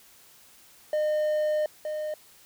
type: tone pair in turn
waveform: triangle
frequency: 609 / 611.4 Hz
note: D#5 / D#5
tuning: -37 / -30 cents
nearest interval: unison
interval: 7 cents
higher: second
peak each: -21 / -27 dBFS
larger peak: first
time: 0.93-1.66 / 1.85-2.14 s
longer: first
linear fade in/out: 2 ms
effects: white hiss -55 dBFS RMS until 2.45 s